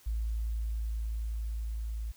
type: tone with level ramp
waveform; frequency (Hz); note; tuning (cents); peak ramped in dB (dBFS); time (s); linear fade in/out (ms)
sine; 55.3; A1; +9; -29 to -33; 0.06-2.12; 10
effects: white hiss -60 dBFS RMS until 2.16 s